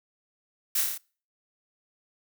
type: noise with echo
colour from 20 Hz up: blue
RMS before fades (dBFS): -26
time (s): 0.75-0.81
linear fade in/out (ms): 5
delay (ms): 28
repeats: 6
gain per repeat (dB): -2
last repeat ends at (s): 0.978
effects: noise-tail reverb RT60 0.4 s tail -25 dB re dry